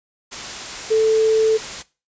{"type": "tone in noise", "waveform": "sine", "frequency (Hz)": 440, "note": "A4", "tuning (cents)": 0, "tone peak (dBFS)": -12, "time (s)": [0.9, 1.58], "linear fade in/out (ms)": 20, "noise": "white", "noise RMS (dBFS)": -30, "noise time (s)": [0.31, 1.83], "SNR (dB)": 15, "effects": ["noise-tail reverb RT60 0.3 s tail -19 dB re dry", "resampled to 16000 Hz"]}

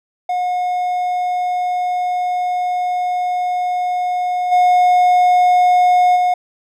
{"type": "tone with level steps", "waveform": "triangle", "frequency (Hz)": 722, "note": "F#5", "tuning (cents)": -43, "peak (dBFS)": [-14, -7, -10], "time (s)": [0.29, 6.34], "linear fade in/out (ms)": 5, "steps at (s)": [4.51, 6.15], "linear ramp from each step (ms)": 20, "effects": []}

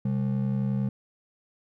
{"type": "ring-modulated tone", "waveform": "triangle", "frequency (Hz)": 164.81, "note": "E3", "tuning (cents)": 0, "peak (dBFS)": -19, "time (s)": [0.05, 0.89], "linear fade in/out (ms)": 5, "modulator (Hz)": 35.5, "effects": []}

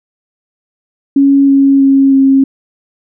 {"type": "tone with pitch steps", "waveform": "sine", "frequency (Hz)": [277.2, 274.8, 272.4, 270.1], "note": ["C#4", "C#4", "C#4", "C#4"], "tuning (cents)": [0, -15, -30, -45], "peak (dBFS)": -4, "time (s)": [1.16, 2.44], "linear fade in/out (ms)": 5, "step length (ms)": 320, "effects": []}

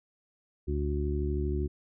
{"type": "harmonic tone", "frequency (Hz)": 72.8, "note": "D2", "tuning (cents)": -15, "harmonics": [1, 2, 3, 4, 5], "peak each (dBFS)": [-29, -37, -40, -39, -34], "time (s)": [0.67, 1.68], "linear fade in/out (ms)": 20, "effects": []}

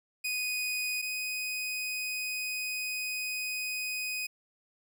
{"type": "tone pair in turn", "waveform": "sawtooth", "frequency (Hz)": [2489, 2500], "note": ["D#7", "D#7"], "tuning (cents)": [0, 8], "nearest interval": "unison", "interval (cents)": 8, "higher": "second", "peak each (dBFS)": [-27, -29], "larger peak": "first", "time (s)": [[0.24, 1.02], [1.02, 4.27]], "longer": "second", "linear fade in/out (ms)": 10, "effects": []}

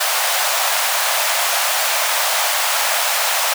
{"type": "high-pass noise", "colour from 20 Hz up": "pink", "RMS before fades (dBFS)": -18, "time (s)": [0, 3.54], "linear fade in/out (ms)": 10, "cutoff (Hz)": 600, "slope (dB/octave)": 48, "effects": []}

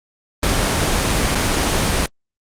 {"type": "noise with dropouts", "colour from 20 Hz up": "pink", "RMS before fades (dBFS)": -17, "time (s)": [0.43, 2.06], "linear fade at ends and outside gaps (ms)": 1, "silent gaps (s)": [1.349, 1.354], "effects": ["low-pass 10000 Hz 12 dB/octave", "Opus 24 kbps"]}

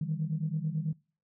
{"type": "tone cluster", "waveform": "sine", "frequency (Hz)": [151.8, 160.9, 198.6], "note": ["D#3", "E3", "G3"], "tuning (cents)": [-42, -42, 23], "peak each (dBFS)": [-32, -32, -40], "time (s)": [0.01, 0.93], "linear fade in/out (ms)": 5, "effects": ["noise-tail reverb RT60 0.4 s tail -24 dB re dry", "tanh soft clip ceiling -21 dBFS"]}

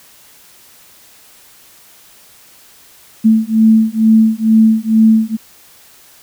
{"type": "beating tone pair", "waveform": "sine", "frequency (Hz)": [220, 222.2], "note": ["A3", "A3"], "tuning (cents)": [0, 17], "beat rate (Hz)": 2.2, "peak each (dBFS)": -10, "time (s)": [3.24, 5.37], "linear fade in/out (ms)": 20, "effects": ["white hiss -44 dBFS RMS until 6.22 s"]}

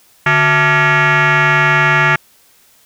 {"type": "tone with frequency modulation", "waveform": "sine", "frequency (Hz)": 146.83, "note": "D3", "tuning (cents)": 0, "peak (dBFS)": -7, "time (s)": [0.26, 2.16], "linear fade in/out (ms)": 5, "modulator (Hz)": 513, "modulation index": 4.3, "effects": ["tanh soft clip ceiling -5 dBFS", "white hiss -50 dBFS RMS until 2.85 s"]}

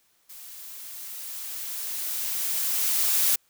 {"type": "noise with level ramp", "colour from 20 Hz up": "blue", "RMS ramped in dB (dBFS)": [-44, -21], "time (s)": [0.29, 3.36], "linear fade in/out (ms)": 10, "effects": ["white hiss -66 dBFS RMS until 3.49 s"]}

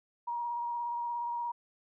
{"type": "tone with vibrato", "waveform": "sine", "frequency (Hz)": 950, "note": "A#5", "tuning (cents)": 33, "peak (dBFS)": -32, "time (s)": [0.27, 1.52], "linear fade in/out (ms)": 10, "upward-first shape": "square", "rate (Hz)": 17, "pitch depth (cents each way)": 13, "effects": []}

